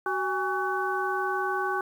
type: harmonic tone with a mistuned harmonic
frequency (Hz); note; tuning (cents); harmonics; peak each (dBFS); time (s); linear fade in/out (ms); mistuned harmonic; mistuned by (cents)
376.6; F#4; +31; 1 / 2 / 3 / 4; -31 / -31 / -31 / -31; 0.06-1.81; 2; 2; +140
effects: 9-bit